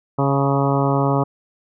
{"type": "harmonic tone with a mistuned harmonic", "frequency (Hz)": 138.59, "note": "C#3", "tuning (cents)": 0, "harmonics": [1, 2, 3, 4, 5, 6, 7, 8, 9], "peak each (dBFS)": [-19, -22, -24, -25, -26, -27, -27, -28, -29], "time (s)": [0.18, 1.24], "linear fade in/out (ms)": 10, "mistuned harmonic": 6, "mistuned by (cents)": 19, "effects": []}